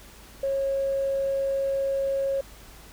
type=tone with tanh clipping; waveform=triangle; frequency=546 Hz; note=C#5; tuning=26 cents flat; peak=-23 dBFS; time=0.43-2.41 s; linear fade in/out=5 ms; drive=4 dB; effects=added 50 Hz sine -49 dBFS peak until 2.92 s + pink hiss -49 dBFS RMS until 2.92 s